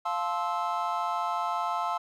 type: chord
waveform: triangle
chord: F major seventh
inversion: none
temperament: just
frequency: 698.5 / 873.1 / 1047.7 / 1309.6 Hz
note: F5 / A5 / C6 / E6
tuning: 0 / -14 / +2 / -12 cents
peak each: -31 dBFS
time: 0.05-1.98 s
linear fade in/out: 10 ms
effects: none